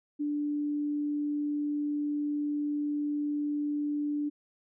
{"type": "tone", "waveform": "sine", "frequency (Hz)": 293.7, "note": "D4", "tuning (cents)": 0, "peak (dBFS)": -28, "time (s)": [0.19, 4.3], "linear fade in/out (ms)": 20, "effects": []}